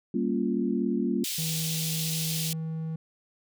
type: chord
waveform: sine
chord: G half-diminished seventh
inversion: none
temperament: equal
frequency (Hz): 196 / 233.1 / 277.2 / 349.2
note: G3 / Bb3 / Db4 / F4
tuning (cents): 0 / 0 / 0 / 0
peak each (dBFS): -30 / -28 / -31 / -31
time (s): 0.14-1.24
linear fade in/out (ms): 5
type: high-pass noise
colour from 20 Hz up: pink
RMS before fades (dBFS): -32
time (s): 1.24-2.53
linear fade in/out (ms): 2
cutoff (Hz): 3000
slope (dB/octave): 24
type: tone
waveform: triangle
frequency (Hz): 160.4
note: E3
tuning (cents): -47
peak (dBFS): -28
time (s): 1.38-2.96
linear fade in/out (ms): 5
effects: none